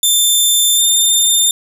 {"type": "tone with pitch glide", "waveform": "15% pulse", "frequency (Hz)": [3563, 3606], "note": ["A7", "A7"], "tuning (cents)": [21, 42], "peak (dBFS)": -3, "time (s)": [0.03, 1.51], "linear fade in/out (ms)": 2, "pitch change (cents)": 21, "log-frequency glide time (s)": [0.75, 0.81], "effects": []}